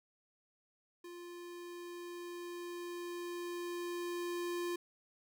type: tone with level ramp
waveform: square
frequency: 349.2 Hz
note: F4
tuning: in tune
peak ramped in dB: -48 to -36 dBFS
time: 1.04-4.76 s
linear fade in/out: 5 ms
effects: none